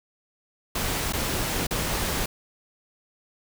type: noise with dropouts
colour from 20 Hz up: pink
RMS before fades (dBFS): -27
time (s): 0.75-2.26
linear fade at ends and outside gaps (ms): 5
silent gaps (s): 1.125-1.133 / 1.669-1.708
effects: none